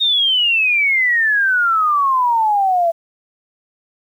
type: exponential sweep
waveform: sine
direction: down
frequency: 3729 to 659.3 Hz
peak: -12 dBFS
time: 0-2.92 s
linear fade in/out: 20 ms
effects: 8-bit